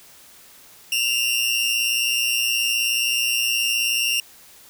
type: tone pair together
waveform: sawtooth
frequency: 2701 / 2820 Hz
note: E7 / F7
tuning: +42 / +16 cents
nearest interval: minor second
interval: 74 cents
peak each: -20 / -18 dBFS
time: 0.92-4.2 s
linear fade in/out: 2 ms
effects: white hiss -48 dBFS RMS until 4.69 s